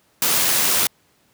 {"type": "noise with amplitude modulation", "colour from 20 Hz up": "white", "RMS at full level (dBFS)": -17, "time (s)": [0.22, 0.87], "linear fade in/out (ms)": 2, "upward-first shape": "sine", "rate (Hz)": 85.5, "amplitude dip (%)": 25, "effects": ["pink hiss -60 dBFS RMS until 1.33 s", "high-pass 100 Hz 12 dB/octave"]}